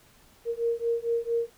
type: beating tone pair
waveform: sine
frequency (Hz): 463.7 / 468.1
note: A#4 / A#4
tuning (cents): -9 / +7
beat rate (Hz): 4.4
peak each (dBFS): -28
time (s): 0.45-1.5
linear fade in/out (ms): 50
effects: pink hiss -58 dBFS RMS until 1.57 s